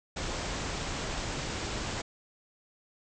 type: low-pass noise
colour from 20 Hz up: pink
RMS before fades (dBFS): -35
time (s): 0.16-2.02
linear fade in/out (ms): 10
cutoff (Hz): 7900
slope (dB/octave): 96
effects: none